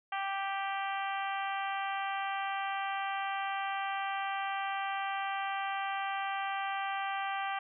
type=harmonic tone; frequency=392 Hz; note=G4; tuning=in tune; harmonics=2 / 3 / 4 / 5 / 6 / 7 / 8; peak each=-35 / -39 / -41 / -43 / -45 / -46 / -47 dBFS; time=0.12-7.59 s; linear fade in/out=5 ms; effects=none